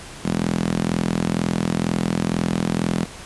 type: tone with high-pass filter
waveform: sawtooth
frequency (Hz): 42.1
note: E1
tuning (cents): +37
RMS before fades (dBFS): -22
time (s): 0.24-3.06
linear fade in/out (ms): 20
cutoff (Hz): 190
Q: 3
effects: pink hiss -38 dBFS RMS until 3.25 s + resampled to 24000 Hz